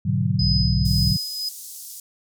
sine chord, G# half-diminished seventh, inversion none, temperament equal, 103.83 / 123.47 / 146.83 / 185 Hz, G#2 / B2 / D3 / F#3, 0 / 0 / 0 / 0 cents, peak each -24 dBFS, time 0.05-1.17 s, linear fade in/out 10 ms
sine tone with tremolo, 5020 Hz, D#8, 15 cents sharp, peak -21 dBFS, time 0.39-1.49 s, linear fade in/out 5 ms, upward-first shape sine, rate 1.9 Hz, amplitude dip 60%
sine tone with vibrato, 60.8 Hz, B1, 26 cents flat, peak -22 dBFS, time 0.41-1.12 s, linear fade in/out 5 ms, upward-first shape sine, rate 8.1 Hz, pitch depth 130 cents each way
white band-pass noise, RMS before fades -38 dBFS, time 0.85-2 s, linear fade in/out 2 ms, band 5000 to 15000 Hz, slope 24 dB/octave
effects none

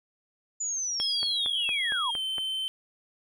sine linear sweep, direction down, 7040 to 880 Hz, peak -28 dBFS, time 0.6-2.11 s, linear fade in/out 10 ms
click train, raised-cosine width 0.5 ms, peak -23 dBFS, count 7, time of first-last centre 1-2.382 s, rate 4.34 Hz
triangle tone with pitch glide, 3307 to 3086 Hz, G#7 to G7, -8 to -28 cents, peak -27 dBFS, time 1-2.68 s, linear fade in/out 0 ms, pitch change -120 cents, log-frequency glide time 2.08-2.19 s
effects none

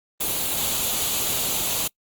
white noise with comb filter, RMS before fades -24 dBFS, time 0.2-1.88 s, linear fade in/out 10 ms, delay 0.28 ms, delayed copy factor +0.55, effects noise-tail reverb RT60 0.1 s tail -25 dB re dry + Opus 24 kbps

